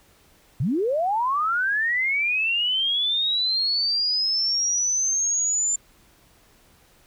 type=linear sweep; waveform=sine; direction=up; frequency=103.83 to 7200 Hz; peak=-20 dBFS; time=0.6-5.76 s; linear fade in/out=5 ms; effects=pink hiss -57 dBFS RMS until 7.06 s